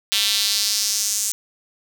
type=tone with high-pass filter sweep; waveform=square; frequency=104.5 Hz; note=G#2; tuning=11 cents sharp; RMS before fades=-21 dBFS; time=0.12-1.32 s; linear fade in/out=0 ms; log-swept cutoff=3400 to 7100 Hz; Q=2.6; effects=none